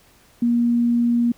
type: tone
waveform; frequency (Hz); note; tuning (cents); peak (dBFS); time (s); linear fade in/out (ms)
sine; 237.4; A#3; +32; -15; 0.42-1.32; 5
effects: pink hiss -54 dBFS RMS until 1.37 s